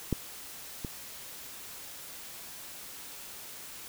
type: clicks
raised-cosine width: 3 ms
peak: -14 / -22 dBFS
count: 2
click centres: 0.127 / 0.848 s
effects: white hiss -45 dBFS RMS until 3.88 s